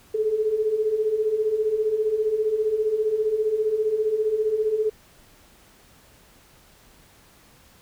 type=beating tone pair; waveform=sine; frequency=420 / 435 Hz; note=G#4 / A4; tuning=+19 / -20 cents; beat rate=15 Hz; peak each=-27 / -21 dBFS; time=0.14-4.9 s; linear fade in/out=10 ms; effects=pink hiss -54 dBFS RMS until 7.81 s